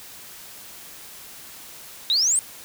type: exponential sweep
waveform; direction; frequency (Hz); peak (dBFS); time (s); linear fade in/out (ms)
sine; up; 3686 to 8870; -17; 2.1-2.39; 0
effects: white hiss -42 dBFS RMS until 2.64 s